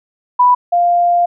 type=tone pair in turn; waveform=sine; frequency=987.8 / 698.5 Hz; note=B5 / F5; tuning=0 / 0 cents; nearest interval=tritone; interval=600 cents; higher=first; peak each=-6 / -9 dBFS; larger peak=first; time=0.39-0.55 / 0.72-1.26 s; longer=second; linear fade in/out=10 ms; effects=none